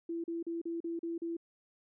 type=tone bursts; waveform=sine; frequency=335.2 Hz; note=E4; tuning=29 cents sharp; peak=-34 dBFS; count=7; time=0.09-1.368 s; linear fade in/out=5 ms; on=150 ms; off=38 ms; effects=none